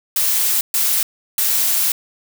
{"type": "noise bursts at uneven times", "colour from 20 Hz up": "blue", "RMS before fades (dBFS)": -17, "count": 3, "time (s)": [[0.16, 0.61], [0.74, 1.03], [1.38, 1.92]], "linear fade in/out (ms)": 2, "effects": []}